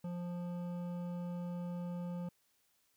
sine tone with hard clipping, 175.4 Hz, F3, 8 cents sharp, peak -40 dBFS, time 0.04-2.29 s, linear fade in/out 5 ms, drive 11 dB, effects white hiss -75 dBFS RMS until 2.96 s

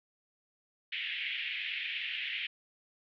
white band-pass noise, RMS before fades -37 dBFS, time 0.92-2.47 s, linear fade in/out 5 ms, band 1900 to 3200 Hz, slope 48 dB/octave, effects none

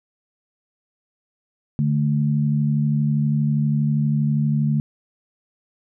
sine tone pair together, 146.83 / 219.3 Hz, D3 / A3, 0 / -6 cents, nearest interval perfect fifth, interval 694 cents, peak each -18 / -22 dBFS, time 1.79-4.8 s, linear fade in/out 0 ms, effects none

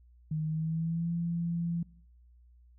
sine tone with pitch glide, 155.56 to 169.64 Hz, D#3 to E3, 0 to +50 cents, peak -29 dBFS, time 0.31-1.83 s, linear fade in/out 5 ms, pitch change +150 cents, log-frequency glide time 0.45-1.1 s, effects noise-tail reverb RT60 0.7 s tail -23 dB re dry + added 60 Hz sine -56 dBFS peak until 2.78 s

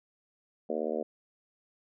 harmonic tone, 77.78 Hz, D#2, in tune, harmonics 3 / 4 / 5 / 6 / 7 / 8 / 9, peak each -38 / -40 / -37 / -35 / -36 / -38 / -43 dBFS, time 0.69-1.03 s, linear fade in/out 10 ms, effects none

